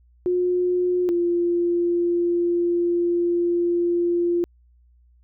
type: tone pair in turn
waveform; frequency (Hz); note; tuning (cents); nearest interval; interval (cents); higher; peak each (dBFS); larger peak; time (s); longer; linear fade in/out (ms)
sine; 359.2 / 346.6; F4 / F4; +49 / -13; minor second; 62; first; -18; neither; 0.26-1.09 / 1.09-4.44; second; 0
effects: added 60 Hz sine -53 dBFS peak until 5.23 s